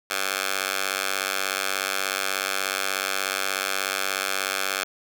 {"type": "tone with high-pass filter", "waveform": "10% pulse", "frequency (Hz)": 96.6, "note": "G2", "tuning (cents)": -25, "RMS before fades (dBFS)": -27, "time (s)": [0.1, 4.84], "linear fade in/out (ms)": 5, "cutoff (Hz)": 1200, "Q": 0.72, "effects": []}